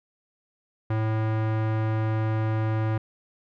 square tone with low-pass filter, 109.8 Hz, A2, 3 cents flat, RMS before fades -25 dBFS, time 0.9-2.98 s, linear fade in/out 5 ms, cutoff 1700 Hz, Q 0.92, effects none

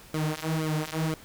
sawtooth tone with flanger, 156.9 Hz, D#3, 15 cents sharp, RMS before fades -29 dBFS, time 0.14-1.14 s, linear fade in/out 2 ms, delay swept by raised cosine 1.1 to 6.5 ms, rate 2 Hz, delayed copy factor -0.95, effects pink hiss -50 dBFS RMS until 1.24 s

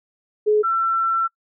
sine tone pair in turn, 423.7 / 1345.2 Hz, G#4 / E6, +35 / +35 cents, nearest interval octave + minor sixth, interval 2000 cents, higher second, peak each -13 / -17 dBFS, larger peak first, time 0.46-0.63 / 0.63-1.28 s, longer second, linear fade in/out 20 ms, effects noise-tail reverb RT60 0.1 s tail -22 dB re dry

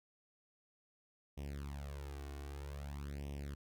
sawtooth tone with flanger, 70.9 Hz, C#2, 40 cents sharp, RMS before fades -45 dBFS, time 1.37-3.55 s, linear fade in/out 10 ms, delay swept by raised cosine 0.34 to 2.74 ms, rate 0.52 Hz, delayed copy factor +0.95, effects none

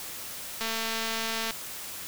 click train, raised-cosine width 0.2 ms, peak -14 dBFS, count 203, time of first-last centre 0.61-1.508 s, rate 225 Hz, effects white hiss -39 dBFS RMS until 2.07 s

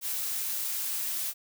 blue noise, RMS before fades -32 dBFS, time 0.01-1.34 s, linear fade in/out 50 ms, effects none

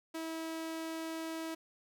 sawtooth tone, 324 Hz, E4, 30 cents flat, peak -34 dBFS, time 0.14-1.55 s, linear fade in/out 10 ms, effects none

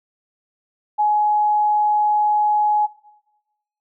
sine tone, 841 Hz, G#5, 22 cents sharp, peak -14 dBFS, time 0.98-2.87 s, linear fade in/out 20 ms, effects noise-tail reverb RT60 1.0 s tail -19 dB re dry

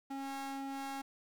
45% pulse ring-modulated tone, 272.5 Hz, C#4, 29 cents flat, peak -36 dBFS, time 0.1-1.02 s, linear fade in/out 10 ms, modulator 546 Hz, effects none

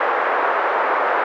white band-pass noise, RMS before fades -19 dBFS, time 0-1.24 s, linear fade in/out 5 ms, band 430 to 1500 Hz, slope 24 dB/octave, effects none

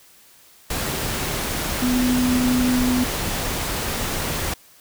sine tone in noise, 250 Hz, B3, 21 cents sharp, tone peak -17 dBFS, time 1.82-3.04 s, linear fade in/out 5 ms, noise pink, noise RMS -25 dBFS, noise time 0.7-4.54 s, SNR +5 dB, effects white hiss -51 dBFS RMS until 4.8 s

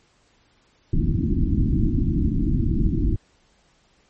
pink low-pass noise, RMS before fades -20 dBFS, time 0.93-3.16 s, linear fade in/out 5 ms, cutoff 340 Hz, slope 96 dB/octave, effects pink hiss -61 dBFS RMS until 4.09 s + MP3 32 kbps

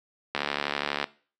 click train, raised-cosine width 0.3 ms, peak -10 dBFS, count 51, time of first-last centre 0.35-1.042 s, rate 72.3 Hz, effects noise-tail reverb RT60 0.4 s tail -19 dB re dry + high-pass 200 Hz 12 dB/octave

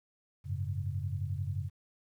sine chord, F# suspended second, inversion none, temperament equal, 92.5 / 103.83 / 138.59 Hz, F#2 / G#2 / C#3, 0 / 0 / 0 cents, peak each -35 / -37 / -38 dBFS, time 0.44-1.7 s, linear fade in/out 50 ms, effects 11-bit

